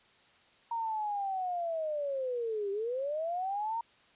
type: linear two-way sweep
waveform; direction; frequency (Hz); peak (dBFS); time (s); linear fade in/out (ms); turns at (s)
sine; down then up; 935 to 390 to 935; -31; 0.71-3.81; 5; 2.71
effects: white hiss -63 dBFS RMS until 4.15 s + resampled to 8000 Hz